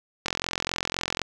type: click train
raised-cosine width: 0.2 ms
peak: -8 dBFS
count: 43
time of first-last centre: 0.26-1.217 s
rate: 43.9 Hz
effects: none